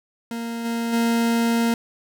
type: tone with level steps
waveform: 40% pulse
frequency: 231.9 Hz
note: A#3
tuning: 9 cents flat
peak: -26 / -22 / -17 dBFS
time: 0.31-1.74 s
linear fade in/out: 2 ms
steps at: 0.64 / 0.92 s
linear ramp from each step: 20 ms
effects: none